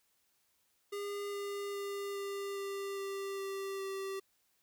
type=tone with pitch steps; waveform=square; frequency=405.9 / 403.3 / 400.8 / 398.2 / 395.7 / 393.2 / 390.7 / 388.2 Hz; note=G#4 / G4 / G4 / G4 / G4 / G4 / G4 / G4; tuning=-40 / +49 / +38 / +27 / +16 / +5 / -6 / -17 cents; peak=-38 dBFS; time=0.92-4.2 s; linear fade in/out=10 ms; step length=410 ms; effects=white hiss -75 dBFS RMS until 4.62 s